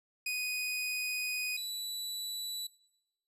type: tone pair in turn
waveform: sawtooth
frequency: 2489 / 3951 Hz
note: D#7 / B7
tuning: 0 / 0 cents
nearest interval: minor sixth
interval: 800 cents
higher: second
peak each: -29 / -33 dBFS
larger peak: first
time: 0.26-1.57 / 1.57-2.67 s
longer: first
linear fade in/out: 5 ms
effects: noise-tail reverb RT60 0.8 s tail -20 dB re dry + resampled to 32000 Hz